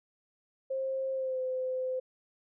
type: tone with pitch glide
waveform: sine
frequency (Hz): 531 to 514.1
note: C5 to C5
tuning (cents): +25 to -31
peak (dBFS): -30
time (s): 0.7-2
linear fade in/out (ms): 10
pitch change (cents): -56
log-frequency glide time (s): 1.13-1.4
effects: none